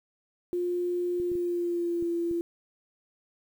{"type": "tone with pitch glide", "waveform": "sine", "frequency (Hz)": [353.9, 341.1], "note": ["F4", "F4"], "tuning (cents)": [23, -41], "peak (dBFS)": -26, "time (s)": [0.53, 2.41], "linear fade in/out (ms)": 0, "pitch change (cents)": -64, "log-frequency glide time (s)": [1.2, 2.09]}
{"type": "clicks", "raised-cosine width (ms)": 3, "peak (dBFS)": -31, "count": 5, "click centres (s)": [1.2, 1.317, 1.354, 2.025, 2.312]}
{"effects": ["9-bit"]}